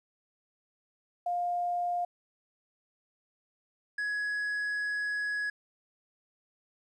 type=tone pair in turn; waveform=sine / triangle; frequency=705 / 1676.8 Hz; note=F5 / G#6; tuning=+16 / +16 cents; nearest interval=octave + minor third; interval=1500 cents; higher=second; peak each=-28 dBFS; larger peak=neither; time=1.26-2.05 / 3.98-5.5 s; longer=second; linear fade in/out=5 ms; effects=resampled to 24000 Hz + 11-bit